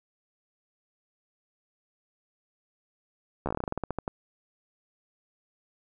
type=slowing click train; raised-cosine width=1 ms; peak=-16 dBFS; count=16; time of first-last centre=3.46-4.079 s; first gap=13 ms; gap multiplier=1.15; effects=none